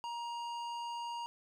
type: tone with hard clipping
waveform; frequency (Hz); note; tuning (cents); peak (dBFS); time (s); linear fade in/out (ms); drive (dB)
triangle; 943; A#5; +20; -40; 0.04-1.26; 0; 16
effects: none